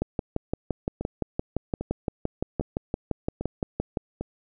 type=two click trains; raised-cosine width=2 ms; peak=-12 / -17 dBFS; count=24 / 5; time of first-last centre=0.02-3.972 / 1.01-4.21 s; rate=5.82 / 1.25 Hz; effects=none